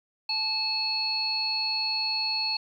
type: harmonic tone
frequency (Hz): 870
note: A5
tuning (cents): -20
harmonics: 1 / 3 / 5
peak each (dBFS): -36 / -34 / -26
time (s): 0.29-2.57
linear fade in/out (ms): 5
effects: 10-bit